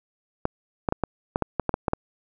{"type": "clicks", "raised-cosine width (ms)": 1, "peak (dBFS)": -8, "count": 11, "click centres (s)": [0.454, 0.888, 0.924, 1.037, 1.359, 1.423, 1.597, 1.693, 1.741, 1.882, 1.934], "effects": []}